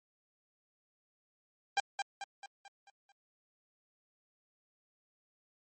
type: tone with echo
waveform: sawtooth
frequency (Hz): 796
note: G5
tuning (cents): +26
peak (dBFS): -23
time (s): 1.77-1.8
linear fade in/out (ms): 2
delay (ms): 220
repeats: 6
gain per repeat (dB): -6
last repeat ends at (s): 3.12
effects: MP3 32 kbps